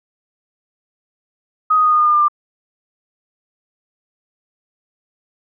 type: tone with pitch steps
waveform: sine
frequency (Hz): 1255 / 1245.6 / 1236.3 / 1227 / 1217.9 / 1208.8 / 1199.7 / 1190.7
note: D#6 / D#6 / D#6 / D#6 / D#6 / D6 / D6 / D6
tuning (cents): +15 / +2 / -11 / -25 / -37 / +50 / +37 / +23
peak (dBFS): -10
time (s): 1.7-2.284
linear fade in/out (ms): 10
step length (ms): 73
effects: none